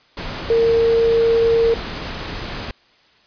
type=tone in noise; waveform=sine; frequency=459.6 Hz; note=A#4; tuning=25 cents flat; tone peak=-12 dBFS; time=0.5-1.74 s; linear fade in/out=2 ms; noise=pink; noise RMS=-28 dBFS; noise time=0.17-2.71 s; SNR=+13 dB; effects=white hiss -54 dBFS RMS until 3.26 s + resampled to 11025 Hz